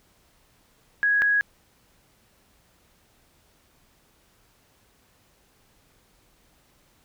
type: tone pair in turn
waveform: sine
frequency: 1661.2 / 1661.2 Hz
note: G#6 / G#6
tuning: 0 / 0 cents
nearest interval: unison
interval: 0 cents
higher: neither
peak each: -18 / -18 dBFS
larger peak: neither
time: 1.03-1.22 / 1.22-1.41 s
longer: neither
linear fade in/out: 0 ms
effects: pink hiss -62 dBFS RMS until 7.04 s